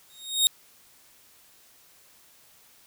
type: tone with exponential growth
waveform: sawtooth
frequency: 3729 Hz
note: A#7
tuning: in tune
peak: -12 dBFS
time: 0.1-0.47 s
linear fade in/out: 0 ms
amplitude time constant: 79 ms
effects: white hiss -57 dBFS RMS until 2.86 s